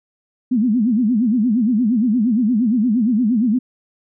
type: tone with vibrato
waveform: sine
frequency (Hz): 230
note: A#3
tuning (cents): -23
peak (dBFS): -13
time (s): 0.51-3.59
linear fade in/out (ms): 10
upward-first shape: sine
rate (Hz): 8.6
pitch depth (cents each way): 210
effects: none